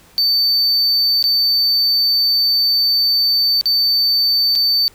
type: tone with dropouts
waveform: triangle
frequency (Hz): 4560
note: C#8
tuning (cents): +48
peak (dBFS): -11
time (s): 0.18-4.88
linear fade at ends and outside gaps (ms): 0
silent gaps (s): 1.226-1.24 / 3.611-3.657 / 4.553-4.558
effects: pink hiss -48 dBFS RMS until 4.94 s